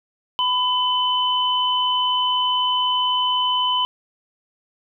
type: tone pair together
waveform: sine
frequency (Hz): 1000 / 3026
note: B5 / F#7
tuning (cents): +21 / +38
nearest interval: octave + perfect fifth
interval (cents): 1917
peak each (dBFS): -20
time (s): 0.39-3.85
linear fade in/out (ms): 0
effects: none